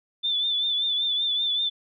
sine tone with vibrato, 3520 Hz, A7, in tune, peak -22 dBFS, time 0.23-1.7 s, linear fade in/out 20 ms, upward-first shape triangle, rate 5.2 Hz, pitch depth 59 cents each way, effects none

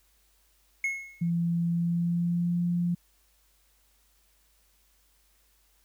triangle tone with exponential decay, 2176 Hz, C#7, 33 cents flat, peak -22 dBFS, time 0.84-1.3 s, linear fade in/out 2 ms, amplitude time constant 100 ms
sine tone with pitch glide, 170 to 173.97 Hz, F3 to F3, -46 to -6 cents, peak -24 dBFS, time 1.21-2.95 s, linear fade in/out 10 ms, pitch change +40 cents, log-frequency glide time 1.7-2.6 s
effects added 50 Hz sine -67 dBFS peak until 5.84 s + white hiss -67 dBFS RMS until 5.84 s

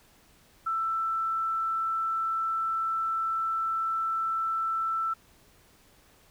sine tone, 1329 Hz, E6, 14 cents sharp, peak -26 dBFS, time 0.66-5.14 s, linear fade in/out 10 ms, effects pink hiss -60 dBFS RMS until 6.3 s

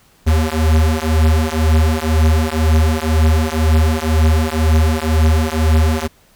square beating tone pair, 77.78 / 79.78 Hz, D#2 / D#2, 0 / +44 cents, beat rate 2 Hz, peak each -15 dBFS, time 0.26-6.08 s, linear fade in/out 20 ms, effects pink hiss -52 dBFS RMS until 6.35 s

